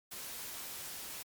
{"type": "noise", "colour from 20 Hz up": "white", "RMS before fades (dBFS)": -44, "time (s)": [0.11, 1.23], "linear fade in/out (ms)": 10, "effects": ["MP3 96 kbps"]}